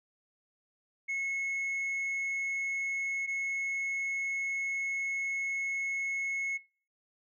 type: tone pair in turn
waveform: sine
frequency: 2184 / 2184 Hz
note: C#7 / C#7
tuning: -26 / -26 cents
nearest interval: unison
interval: 0 cents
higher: neither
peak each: -28 dBFS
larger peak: neither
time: 1.08-3.27 / 3.27-6.58 s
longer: second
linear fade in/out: 20 ms
effects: noise-tail reverb RT60 0.4 s tail -22 dB re dry + tanh soft clip ceiling -30 dBFS